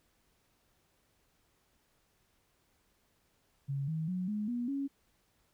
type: tone with pitch steps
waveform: sine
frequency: 138.59 / 159.2 / 182.87 / 210.1 / 241.3 / 277.2 Hz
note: C#3 / D#3 / F#3 / G#3 / B3 / C#4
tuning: 0 / +40 / -20 / +20 / -40 / 0 cents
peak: -32 dBFS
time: 3.68-4.88 s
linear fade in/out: 20 ms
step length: 200 ms
effects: pink hiss -73 dBFS RMS until 5.53 s